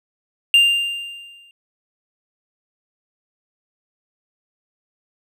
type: tone with exponential decay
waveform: triangle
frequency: 2794 Hz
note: F7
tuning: in tune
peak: -6 dBFS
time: 0.54-1.51 s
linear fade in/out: 1 ms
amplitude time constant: 210 ms
effects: none